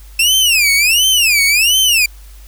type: tone with vibrato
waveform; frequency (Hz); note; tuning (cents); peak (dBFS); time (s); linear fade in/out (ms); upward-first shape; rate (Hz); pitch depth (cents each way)
sawtooth; 2624; E7; -9; -6; 0.19-2.06; 5; sine; 1.4; 290
effects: added 50 Hz sine -34 dBFS peak until 2.47 s + white hiss -46 dBFS RMS until 2.47 s